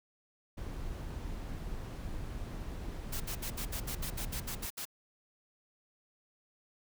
brown noise, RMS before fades -40 dBFS, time 0.57-4.66 s, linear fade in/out 10 ms
white noise bursts, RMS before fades -40 dBFS, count 12, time 3.12-4.854 s, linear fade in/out 10 ms, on 84 ms, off 66 ms
effects none

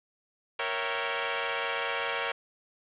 10% pulse chord, A# diminished seventh, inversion none, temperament equal with one note detuned, 466.2 / 554.4 / 659.3 / 771.9 Hz, A#4 / C#5 / E5 / G5, 0 / 0 / 0 / -27 cents, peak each -25 / -25 / -28 / -28 dBFS, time 0.59-2.32 s, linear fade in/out 5 ms, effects resampled to 8000 Hz + 8-bit

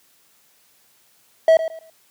triangle tone with echo, 647 Hz, E5, 32 cents flat, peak -7 dBFS, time 1.48-1.57 s, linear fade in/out 2 ms, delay 110 ms, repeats 3, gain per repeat -12 dB, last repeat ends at 1.9 s, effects white hiss -58 dBFS RMS until 2.1 s + high-pass 100 Hz 12 dB/octave

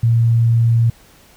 sine tone, 115.9 Hz, A#2, 10 cents flat, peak -10 dBFS, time 0.03-0.9 s, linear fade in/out 5 ms, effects pink hiss -48 dBFS RMS until 1.36 s

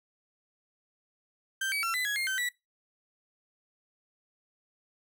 35% pulse tone with pitch steps, 1566 / 2280 / 1352 / 2006 / 1668 / 2125 / 1543 / 1952 Hz, G6 / C#7 / E6 / B6 / G#6 / C7 / G6 / B6, -2 / +48 / +43 / +26 / +7 / +26 / -28 / -21 cents, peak -27 dBFS, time 1.61-2.49 s, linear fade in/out 5 ms, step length 110 ms, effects noise-tail reverb RT60 0.2 s tail -21 dB re dry

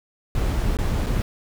brown noise with dropouts, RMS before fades -22 dBFS, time 0.35-1.22 s, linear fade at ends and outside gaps 1 ms, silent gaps 0.77-0.787 / 1.063-1.067 s, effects none

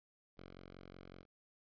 5% pulse tone with ADSR envelope, 45.37 Hz, F#1, 33 cents flat, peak -40 dBFS, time 0.37-1.26 s, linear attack 16 ms, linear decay 120 ms, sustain -2 dB, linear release 67 ms, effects resampled to 11025 Hz + 12-bit

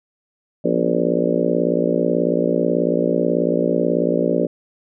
harmonic tone with a mistuned harmonic, 58.27 Hz, A#1, in tune, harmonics 3 / 4 / 5 / 6 / 7 / 8 / 9 / 10, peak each -24 / -24 / -24 / -24 / -24 / -24 / -24 / -24 dBFS, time 0.64-4.47 s, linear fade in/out 10 ms, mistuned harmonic 4, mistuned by +72 cents, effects none

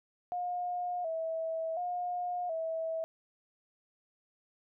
sine tone with vibrato, 681 Hz, F5, 44 cents flat, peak -32 dBFS, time 0.32-3.04 s, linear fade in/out 0 ms, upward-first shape square, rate 0.69 Hz, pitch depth 82 cents each way, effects none

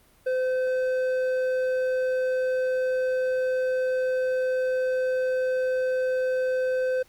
sine tone with hard clipping, 513 Hz, C5, 34 cents flat, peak -24 dBFS, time 0.26-7.03 s, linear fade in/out 10 ms, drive 6 dB, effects pink hiss -59 dBFS RMS until 7.08 s + Opus 32 kbps

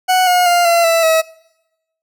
40% pulse tone with pitch steps, 740 / 719.8 / 700.1 / 680.9 / 662.3 / 644.2 Hz, F#5 / F#5 / F5 / F5 / E5 / E5, 0 / -48 / +4 / -44 / +8 / -40 cents, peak -9 dBFS, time 0.08-1.22 s, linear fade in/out 20 ms, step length 190 ms, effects noise-tail reverb RT60 0.9 s tail -23 dB re dry

